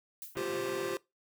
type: noise with exponential decay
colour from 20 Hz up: violet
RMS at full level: -40 dBFS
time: 0.22-0.47 s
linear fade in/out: 0 ms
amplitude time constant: 54 ms
type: band-pass noise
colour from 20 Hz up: pink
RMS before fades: -45 dBFS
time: 0.35-0.95 s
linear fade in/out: 10 ms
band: 120 to 3100 Hz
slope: 48 dB/octave
type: chord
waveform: square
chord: F suspended second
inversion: none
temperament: equal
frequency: 349.2 / 392 / 523.3 Hz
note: F4 / G4 / C5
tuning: 0 / 0 / 0 cents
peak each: -38 / -37 / -40 dBFS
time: 0.37-0.97 s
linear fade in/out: 0 ms
effects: noise-tail reverb RT60 0.2 s tail -20 dB re dry